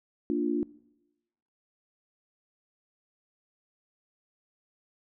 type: chord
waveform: sine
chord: Bb major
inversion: none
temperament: equal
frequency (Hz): 233.1 / 293.7 / 349.2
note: Bb3 / D4 / F4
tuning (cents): 0 / 0 / 0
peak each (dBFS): -32 / -28 / -30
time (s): 0.3-0.63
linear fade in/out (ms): 0
effects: noise-tail reverb RT60 1.0 s tail -22 dB re dry